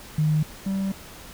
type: tone pair in turn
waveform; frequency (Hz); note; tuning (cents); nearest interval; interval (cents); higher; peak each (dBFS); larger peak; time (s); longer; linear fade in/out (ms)
sine / triangle; 153.7 / 194.01; D#3 / G3; -21 / -18; major third; 403; second; -18 / -21; first; 0.18-0.43 / 0.66-0.92; second; 5
effects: pink hiss -43 dBFS RMS until 1.33 s